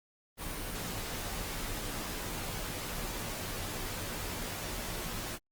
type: noise with comb filter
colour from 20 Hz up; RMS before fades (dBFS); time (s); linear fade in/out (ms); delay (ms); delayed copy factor
pink; -38; 0.37-5.39; 50; 15; -0.65
effects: Opus 32 kbps